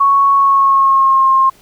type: tone with pitch glide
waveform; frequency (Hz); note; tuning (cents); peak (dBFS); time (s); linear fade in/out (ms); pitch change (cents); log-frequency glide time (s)
sine; 1108.7 to 1065.4; C#6 to C6; 0 to +31; -7; 0-1.5; 10; -69; 0.34-1.3
effects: pink hiss -47 dBFS RMS until 1.61 s